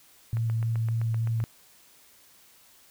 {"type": "tone with vibrato", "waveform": "sine", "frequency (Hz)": 113.7, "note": "A#2", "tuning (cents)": -43, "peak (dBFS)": -24, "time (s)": [0.33, 1.44], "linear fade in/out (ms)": 0, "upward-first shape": "square", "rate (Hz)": 3.4, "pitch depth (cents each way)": 8}
{"type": "click train", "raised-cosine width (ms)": 0.5, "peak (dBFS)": -27, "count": 9, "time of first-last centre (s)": [0.37, 1.402], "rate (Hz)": 7.75}
{"effects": ["white hiss -57 dBFS RMS until 2.9 s"]}